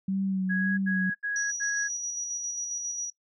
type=tone with vibrato; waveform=sine; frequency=190.4 Hz; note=F#3; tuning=50 cents sharp; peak=-25 dBFS; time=0.08-1.1 s; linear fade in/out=5 ms; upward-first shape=sine; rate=1.8 Hz; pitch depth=34 cents each way
type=tone bursts; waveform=sine; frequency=1660 Hz; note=G#6; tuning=1 cent flat; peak=-27 dBFS; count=4; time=0.49-1.887 s; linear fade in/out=20 ms; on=290 ms; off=79 ms
type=tone with tremolo; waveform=sine; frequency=5810 Hz; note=F#8; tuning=32 cents flat; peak=-28 dBFS; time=1.36-3.1 s; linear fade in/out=2 ms; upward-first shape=square; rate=7.4 Hz; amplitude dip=30%
effects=noise-tail reverb RT60 0.1 s tail -19 dB re dry